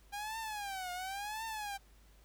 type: tone with vibrato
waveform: sawtooth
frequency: 803 Hz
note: G5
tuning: 41 cents sharp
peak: -35 dBFS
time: 0.12-1.78 s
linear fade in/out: 20 ms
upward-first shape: triangle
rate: 0.94 Hz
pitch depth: 210 cents each way
effects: added 51 Hz sine -60 dBFS peak until 2.24 s + pink hiss -67 dBFS RMS until 2.24 s